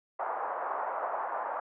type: band-pass noise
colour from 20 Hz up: pink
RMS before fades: -34 dBFS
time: 0.19-1.6 s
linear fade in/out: 5 ms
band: 660 to 1200 Hz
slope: 24 dB/octave
effects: low-pass 2000 Hz 12 dB/octave